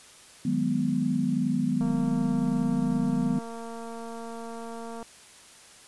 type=chord; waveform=sine; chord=G# minor seventh; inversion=second; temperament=equal; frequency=155.56 / 185 / 207.7 / 246.9 Hz; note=D#3 / F#3 / G#3 / B3; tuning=0 / 0 / 0 / 0 cents; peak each=-31 / -30 / -30 / -26 dBFS; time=0.45-3.39 s; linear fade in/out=5 ms
type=click train; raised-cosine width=1 ms; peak=-27 dBFS; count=741; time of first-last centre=1.81-5.027 s; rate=230 Hz
effects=white hiss -51 dBFS RMS until 5.87 s + resampled to 24000 Hz